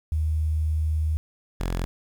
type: tone pair in turn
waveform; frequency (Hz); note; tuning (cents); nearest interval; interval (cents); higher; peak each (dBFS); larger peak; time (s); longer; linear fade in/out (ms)
sine / sawtooth; 78 / 43.68; D#2 / F1; +5 / +1; minor seventh; 1004; first; -21; neither; 0.12-1.17 / 1.6-1.85; first; 0
effects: 9-bit